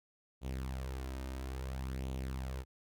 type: tone with flanger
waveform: sawtooth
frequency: 65.41 Hz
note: C2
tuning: in tune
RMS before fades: -40 dBFS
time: 0.41-2.65 s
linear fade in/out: 50 ms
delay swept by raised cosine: 0.29 to 3.29 ms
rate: 0.59 Hz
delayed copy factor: +0.55
effects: none